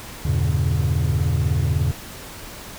triangle chord, E diminished seventh, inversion none, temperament just, 82.41 / 98.89 / 118.67 / 142.4 Hz, E2 / G2 / Bb2 / Db3, 0 / +16 / +31 / +47 cents, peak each -19 / -22 / -22 / -20 dBFS, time 0.25-1.92 s, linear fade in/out 5 ms, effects tanh soft clip ceiling -8 dBFS + pink hiss -37 dBFS RMS until 2.78 s

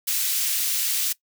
white high-pass noise, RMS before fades -24 dBFS, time 0.07-1.13 s, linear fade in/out 10 ms, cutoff 2700 Hz, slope 12 dB/octave, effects noise-tail reverb RT60 0.1 s tail -20 dB re dry

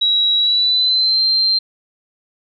sine tone with pitch glide, 3873 to 4151 Hz, B7 to C8, -35 to -15 cents, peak -12 dBFS, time 0.01-1.59 s, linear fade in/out 10 ms, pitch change +120 cents, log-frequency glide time 0.36-1.23 s, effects none

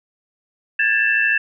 sine tone cluster, 1640 / 1753 / 2666 Hz, G#6 / A6 / E7, -22 / -7 / +19 cents, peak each -19 dBFS, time 0.79-1.38 s, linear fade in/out 5 ms, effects none

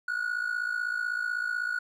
triangle tone with amplitude modulation, 1458 Hz, F#6, 26 cents flat, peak -22 dBFS, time 0.08-1.79 s, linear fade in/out 5 ms, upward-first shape sine, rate 56 Hz, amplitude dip 80%, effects tanh soft clip ceiling -20 dBFS

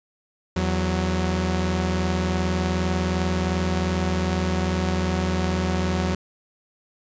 sawtooth tone pair together, 82.62 / 185 Hz, E2 / F#3, +4 / 0 cents, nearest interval octave + major second, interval 1396 cents, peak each -20 dBFS, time 0.56-6.15 s, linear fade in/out 5 ms, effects resampled to 16000 Hz

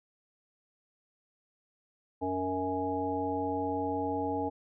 harmonic tone with a mistuned harmonic, 92.5 Hz, F#2, in tune, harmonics 1 / 3 / 5 / 7 / 9, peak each -42 / -34 / -35 / -39 / -34 dBFS, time 2.21-4.5 s, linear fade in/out 20 ms, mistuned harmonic 3, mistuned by +33 cents, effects none

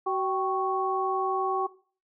sine tone cluster, 376.9 / 776 / 1107 Hz, F#4 / G5 / C#6, +32 / -18 / -3 cents, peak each -29 dBFS, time 0.06-1.67 s, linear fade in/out 10 ms, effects noise-tail reverb RT60 0.4 s tail -17 dB re dry

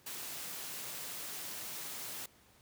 white high-pass noise, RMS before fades -43 dBFS, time 0.06-2.26 s, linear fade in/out 5 ms, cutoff 100 Hz, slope 48 dB/octave, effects pink hiss -64 dBFS RMS until 2.61 s + high-pass 60 Hz 12 dB/octave

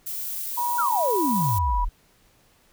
violet noise, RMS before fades -31 dBFS, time 0.06-1.59 s, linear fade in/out 10 ms
sine tone with pitch glide, 963 to 978.1 Hz, B5 to B5, -44 to -17 cents, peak -23 dBFS, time 0.57-1.85 s, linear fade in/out 10 ms, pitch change +27 cents, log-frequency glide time 0.88-1.2 s
sine exponential sweep, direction down, 1480 to 32.7 Hz, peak -22 dBFS, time 0.78-1.89 s, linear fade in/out 10 ms
effects pink hiss -60 dBFS RMS until 2.72 s

